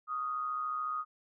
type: tone with amplitude modulation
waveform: sine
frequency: 1244.5 Hz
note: D#6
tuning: in tune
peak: -30 dBFS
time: 0.07-1.05 s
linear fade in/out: 50 ms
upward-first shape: sine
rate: 134 Hz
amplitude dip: 50%
effects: none